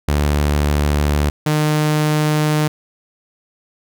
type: tone pair in turn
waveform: sawtooth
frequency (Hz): 73.42 / 152.19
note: D2 / D#3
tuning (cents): 0 / -38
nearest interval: octave + minor second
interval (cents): 1262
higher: second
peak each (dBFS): -10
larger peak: neither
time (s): 0.08-1.3 / 1.46-2.68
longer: neither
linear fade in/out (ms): 5
effects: none